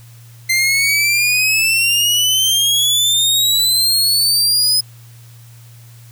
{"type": "exponential sweep", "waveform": "sawtooth", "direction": "up", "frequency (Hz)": [2075, 5080], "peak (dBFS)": -9, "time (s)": [0.49, 4.81], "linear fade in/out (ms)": 10, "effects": ["added 117 Hz sine -38 dBFS peak until 6.11 s", "white hiss -48 dBFS RMS until 6.11 s"]}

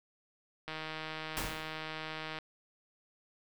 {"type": "click train", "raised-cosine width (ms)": 0.3, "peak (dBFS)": -24, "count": 269, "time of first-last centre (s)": [0.68, 2.387], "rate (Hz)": 157}
{"type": "noise with exponential decay", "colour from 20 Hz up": "pink", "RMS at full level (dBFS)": -33, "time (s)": [1.37, 1.82], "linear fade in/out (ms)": 0, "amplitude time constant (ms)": 97}
{"effects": []}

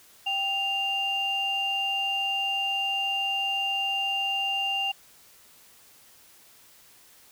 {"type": "tone pair together", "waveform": "sine", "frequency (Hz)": [784, 2794], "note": ["G5", "F7"], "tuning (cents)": [0, 0], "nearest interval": "octave + minor seventh", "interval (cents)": 2200, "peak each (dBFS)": [-30, -25], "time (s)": [0.26, 4.92], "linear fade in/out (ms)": 10, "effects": ["tanh soft clip ceiling -19 dBFS", "white hiss -55 dBFS RMS until 7.31 s"]}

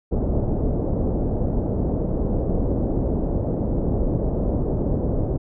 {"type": "low-pass noise", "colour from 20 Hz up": "pink", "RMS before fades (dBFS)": -22, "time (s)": [0.11, 5.38], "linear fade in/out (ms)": 20, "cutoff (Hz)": 580, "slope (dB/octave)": 24, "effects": []}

